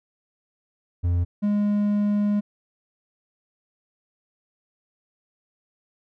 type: tone pair in turn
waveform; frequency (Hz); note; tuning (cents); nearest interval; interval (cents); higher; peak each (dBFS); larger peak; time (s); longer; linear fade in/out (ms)
triangle; 87.31 / 206.3; F2 / G#3; 0 / -11; octave + minor third; 1489; second; -17; neither; 1.03-1.25 / 1.42-2.41; second; 20
effects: none

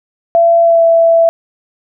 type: tone with pitch glide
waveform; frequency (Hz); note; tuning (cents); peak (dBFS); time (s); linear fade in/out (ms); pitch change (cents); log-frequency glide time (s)
sine; 675 to 664.9; E5 to E5; +41 to +15; -5; 0.35-1.29; 0; -26; 0.62-0.83
effects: none

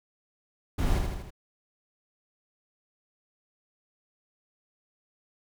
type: noise with echo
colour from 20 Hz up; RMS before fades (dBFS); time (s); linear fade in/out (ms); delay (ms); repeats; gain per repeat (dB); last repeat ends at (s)
brown; -26; 0.78-0.99; 10; 79; 4; -4; 1.306
effects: none

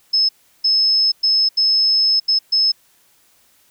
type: tone bursts at uneven times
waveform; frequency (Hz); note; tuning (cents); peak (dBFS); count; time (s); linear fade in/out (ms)
sine; 5200; E8; -24; -12; 6; 0.13-0.29 / 0.64-1.12 / 1.23-1.49 / 1.57-2.2 / 2.28-2.39 / 2.52-2.72; 10
effects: white hiss -56 dBFS RMS until 3.7 s

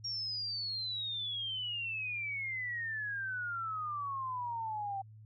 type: exponential sweep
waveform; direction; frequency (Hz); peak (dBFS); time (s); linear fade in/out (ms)
sine; down; 5610 to 770; -35; 0.04-5.02; 10
effects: added 108 Hz sine -51 dBFS peak until 5.25 s

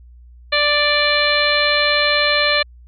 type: harmonic tone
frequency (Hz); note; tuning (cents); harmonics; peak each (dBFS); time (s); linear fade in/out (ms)
588; D5; +2; 1 / 2 / 3 / 4 / 5 / 6 / 7; -20 / -23 / -20 / -20 / -25 / -24 / -20; 0.52-2.63; 10
effects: added 60 Hz sine -40 dBFS peak until 2.87 s

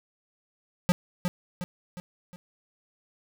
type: tone with echo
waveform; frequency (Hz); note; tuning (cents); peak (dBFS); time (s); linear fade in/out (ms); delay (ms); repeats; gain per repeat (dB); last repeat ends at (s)
square; 178.4; F3; +37; -19; 0.89-0.92; 0; 360; 4; -6; 2.36
effects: 10-bit

